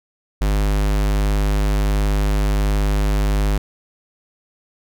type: tone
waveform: square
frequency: 50.7 Hz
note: G#1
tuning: 41 cents flat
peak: -16 dBFS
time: 0.41-3.58 s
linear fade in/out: 5 ms
effects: none